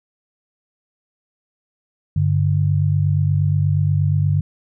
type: tone pair together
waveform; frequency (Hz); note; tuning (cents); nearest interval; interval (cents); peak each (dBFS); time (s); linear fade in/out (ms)
sine; 98 / 146.41; G2 / D3; 0 / -5; perfect fifth; 695; -17; 2.16-4.41; 5
effects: none